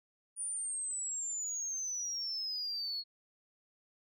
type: exponential sweep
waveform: sine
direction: down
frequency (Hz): 9530 to 4308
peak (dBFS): -34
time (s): 0.36-3.04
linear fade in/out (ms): 50
effects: tanh soft clip ceiling -31 dBFS